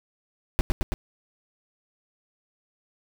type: noise with echo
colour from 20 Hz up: brown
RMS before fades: -19 dBFS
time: 0.59-0.61 s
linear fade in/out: 0 ms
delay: 110 ms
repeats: 3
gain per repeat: -2 dB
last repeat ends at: 0.94 s
effects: none